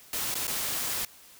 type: noise with dropouts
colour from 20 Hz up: white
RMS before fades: -31 dBFS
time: 0.13-1.05 s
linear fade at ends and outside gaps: 2 ms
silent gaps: 0.343-0.353 / 0.47-0.478 s
effects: white hiss -53 dBFS RMS until 1.39 s